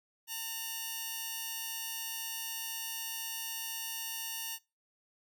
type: tone pair together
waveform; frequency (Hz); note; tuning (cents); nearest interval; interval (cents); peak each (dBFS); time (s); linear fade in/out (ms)
5% pulse; 904 / 2870; A5 / F7; +47 / +47; octave + minor sixth; 2000; -30 / -30; 0.27-4.59; 50
effects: noise-tail reverb RT60 0.3 s tail -25 dB re dry